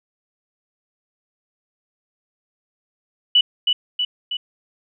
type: tone with echo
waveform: sine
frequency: 2960 Hz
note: F#7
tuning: in tune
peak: -10 dBFS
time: 3.35-3.41 s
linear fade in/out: 5 ms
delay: 320 ms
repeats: 3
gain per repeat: -4 dB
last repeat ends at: 4.37 s
effects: none